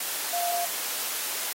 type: tone in noise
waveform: sine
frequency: 698.5 Hz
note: F5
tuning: in tune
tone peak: -27 dBFS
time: 0.33-0.65 s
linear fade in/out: 5 ms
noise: white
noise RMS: -31 dBFS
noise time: 0-1.53 s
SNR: +1 dB
effects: high-pass 400 Hz 12 dB/octave + AAC 48 kbps